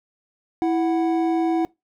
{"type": "tone pair together", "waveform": "triangle", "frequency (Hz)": [329.6, 740], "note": ["E4", "F#5"], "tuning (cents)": [0, 0], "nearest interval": "octave + major second", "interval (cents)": 1400, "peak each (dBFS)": [-17, -23], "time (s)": [0.62, 1.65], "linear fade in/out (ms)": 0, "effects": ["noise-tail reverb RT60 0.2 s tail -23 dB re dry"]}